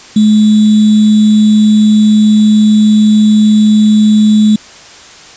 sine tone with sample-and-hold, 213.4 Hz, G#3, 47 cents sharp, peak -3 dBFS, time 0.16-4.56 s, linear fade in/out 5 ms, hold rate 3675 Hz, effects white hiss -34 dBFS RMS until 5.36 s + resampled to 16000 Hz

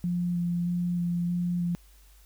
sine tone with vibrato, 174.61 Hz, F3, in tune, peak -25 dBFS, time 0.04-1.75 s, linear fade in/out 0 ms, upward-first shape square, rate 1.6 Hz, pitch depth 11 cents each way, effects added 50 Hz sine -53 dBFS peak until 2.25 s + white hiss -61 dBFS RMS until 2.25 s

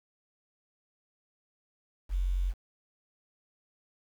sine tone with quantisation, 45.42 Hz, F#1, 31 cents flat, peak -26 dBFS, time 2.09-2.54 s, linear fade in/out 50 ms, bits 9, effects none

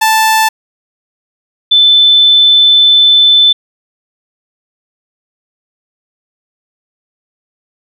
sawtooth / sine tone pair in turn, 880 / 3520 Hz, A5 / A7, 0 / 0 cents, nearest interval 2 octaves, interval 2400 cents, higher second, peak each -3 dBFS, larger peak neither, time 0.01-0.49 / 1.71-3.53 s, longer second, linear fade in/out 10 ms, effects none

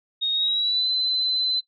sine tone with pitch glide, 3729 to 4043 Hz, A#7 to B7, 0 to +40 cents, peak -20 dBFS, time 0.21-1.61 s, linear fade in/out 20 ms, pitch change +140 cents, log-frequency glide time 0.32-0.88 s, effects noise-tail reverb RT60 0.1 s tail -19 dB re dry

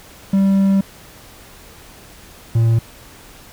triangle tone pair in turn, 195 / 114.45 Hz, G3 / A#2, -9 / -31 cents, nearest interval major sixth, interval 922 cents, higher first, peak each -9 dBFS, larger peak neither, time 0.33-0.81 / 2.55-2.79 s, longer first, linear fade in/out 5 ms, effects pink hiss -42 dBFS RMS until 3.52 s

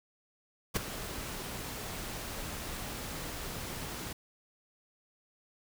pink noise with ADSR envelope, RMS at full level -28 dBFS, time 0.74-4.13 s, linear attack 26 ms, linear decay 10 ms, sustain -12 dB, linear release 6 ms, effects none

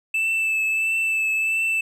triangle tone with vibrato, 2637 Hz, E7, in tune, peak -18 dBFS, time 0.14-1.81 s, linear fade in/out 5 ms, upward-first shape triangle, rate 1.5 Hz, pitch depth 23 cents each way, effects none

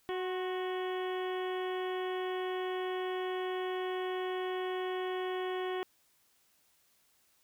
harmonic tone with a mistuned harmonic, 370 Hz, F#4, in tune, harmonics 1 / 2 / 3 / 4 / 5 / 6 / 7 / 8 / 9, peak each -34 / -41 / -44 / -50 / -46 / -52 / -55 / -51 / -51 dBFS, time 0.09-5.83 s, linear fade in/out 0 ms, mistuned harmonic 3, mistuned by -40 cents, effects white hiss -70 dBFS RMS until 7.43 s

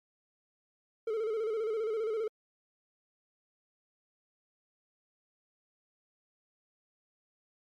triangle tone with vibrato, 440 Hz, A4, in tune, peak -28 dBFS, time 1.07-2.28 s, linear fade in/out 5 ms, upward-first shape square, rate 15 Hz, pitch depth 60 cents each way, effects MP3 64 kbps

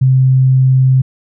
sine tone, 130.81 Hz, C3, in tune, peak -6 dBFS, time 0.01-1.02 s, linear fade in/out 10 ms, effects none

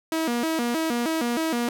sawtooth tone with vibrato, 277.2 Hz, C#4, in tune, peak -19 dBFS, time 0.12-1.69 s, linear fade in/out 2 ms, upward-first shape square, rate 3.2 Hz, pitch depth 260 cents each way, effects none

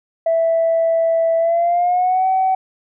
sine tone with pitch glide, 659.3 to 757.3 Hz, E5 to F#5, 0 to +40 cents, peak -12 dBFS, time 0.26-2.55 s, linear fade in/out 5 ms, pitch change +240 cents, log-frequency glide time 1.38-2.27 s, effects tanh soft clip ceiling -9 dBFS

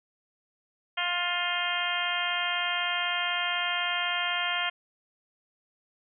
harmonic tone with a mistuned harmonic, 352 Hz, F4, 14 cents sharp, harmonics 2 / 3 / 4 / 5 / 6 / 7 / 8 / 9, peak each -35 / -36 / -34 / -35 / -34 / -37 / -35 / -33 dBFS, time 0.97-4.7 s, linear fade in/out 10 ms, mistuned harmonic 7, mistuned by +19 cents, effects none

